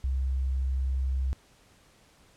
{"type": "tone", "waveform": "sine", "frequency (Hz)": 65.8, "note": "C2", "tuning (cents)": 10, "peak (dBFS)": -25, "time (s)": [0.04, 1.33], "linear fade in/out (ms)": 0, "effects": ["pink hiss -60 dBFS RMS until 2.36 s", "low-pass 10000 Hz 12 dB/octave"]}